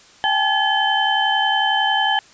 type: tone cluster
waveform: sine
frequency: 789 / 860 / 1707 / 3077 Hz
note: G5 / A5 / G#6 / G7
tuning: +11 / -40 / +47 / -33 cents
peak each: -21 dBFS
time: 0.24-2.19 s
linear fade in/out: 0 ms
effects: white hiss -48 dBFS RMS until 2.33 s + resampled to 16000 Hz